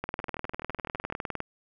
two click trains, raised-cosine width 0.5 ms, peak -24 / -16 dBFS, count 12 / 28, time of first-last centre 0.2-1.124 / 0.04-1.404 s, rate 11.9 / 19.8 Hz, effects none

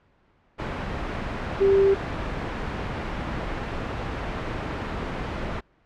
sine tone in noise, 392 Hz, G4, in tune, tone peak -15 dBFS, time 1.6-1.95 s, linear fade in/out 20 ms, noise pink, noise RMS -29 dBFS, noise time 0.58-5.61 s, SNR +11 dB, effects pink hiss -62 dBFS RMS until 5.85 s + low-pass 2000 Hz 12 dB/octave

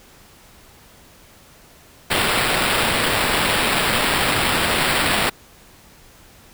blue noise with sample-and-hold, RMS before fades -19 dBFS, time 2.1-5.3 s, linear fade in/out 10 ms, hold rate 6300 Hz, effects pink hiss -48 dBFS RMS until 6.53 s

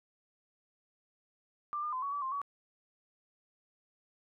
sine tone with pitch steps, 1185 / 1208 / 1025 / 1122 / 1151 / 1054 / 1132 Hz, D6 / D6 / C6 / C#6 / D6 / C6 / C#6, +15 / +48 / -36 / +21 / -35 / +12 / +36 cents, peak -33 dBFS, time 1.73-2.416 s, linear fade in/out 0 ms, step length 98 ms, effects none

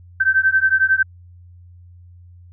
sine beating tone pair, 1544 / 1555 Hz, G6 / G6, -27 / -14 cents, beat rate 11 Hz, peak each -16 dBFS, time 0.2-1.03 s, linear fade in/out 10 ms, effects added 88 Hz sine -41 dBFS peak until 2.52 s

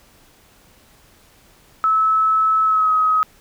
sine tone with pitch glide, 1300 to 1267.4 Hz, E6 to D#6, -24 to +32 cents, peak -13 dBFS, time 1.84-3.23 s, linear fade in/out 0 ms, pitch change -44 cents, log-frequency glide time 2.64-2.92 s, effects pink hiss -52 dBFS RMS until 3.4 s

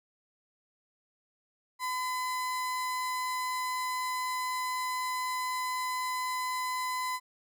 35% pulse tone, 1012 Hz, B5, 42 cents sharp, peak -29 dBFS, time 1.79-7.2 s, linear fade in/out 50 ms, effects none

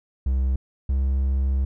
triangle tone pair in turn, 65.3 / 66.9 Hz, C2 / C2, -3 / +39 cents, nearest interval unison, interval 42 cents, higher second, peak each -17 dBFS, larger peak neither, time 0.26-0.56 / 0.89-1.65 s, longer second, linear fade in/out 5 ms, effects none

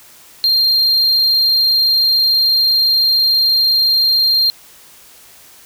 triangle tone, 4191 Hz, C8, 2 cents sharp, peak -9 dBFS, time 0.44-4.5 s, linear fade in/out 0 ms, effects white hiss -43 dBFS RMS until 5.65 s

